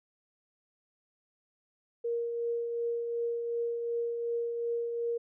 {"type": "tone with tremolo", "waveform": "sine", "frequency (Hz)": 469.1, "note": "A#4", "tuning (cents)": 11, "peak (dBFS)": -28, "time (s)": [2.04, 5.18], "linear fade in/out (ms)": 10, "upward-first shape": "triangle", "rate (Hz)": 2.7, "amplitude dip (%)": 40, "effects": []}